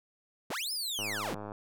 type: linear two-way sweep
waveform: sawtooth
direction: up then down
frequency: 65.41 to 5274 to 65.41 Hz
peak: -30 dBFS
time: 0.5-1.35 s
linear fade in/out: 5 ms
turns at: 0.72 s
type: click train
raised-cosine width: 1 ms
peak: -27 dBFS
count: 56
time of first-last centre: 0.99-1.519 s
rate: 104 Hz
effects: none